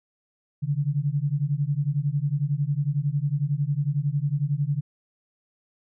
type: beating tone pair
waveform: sine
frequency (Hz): 138.59 / 149.59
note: C#3 / D3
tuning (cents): 0 / +32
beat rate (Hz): 11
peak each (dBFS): -25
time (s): 0.62-4.81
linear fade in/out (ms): 20
effects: none